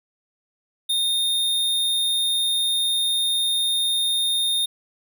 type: tone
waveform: square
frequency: 3662 Hz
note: A#7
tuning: 32 cents flat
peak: -20 dBFS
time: 0.89-4.66 s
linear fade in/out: 10 ms
effects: none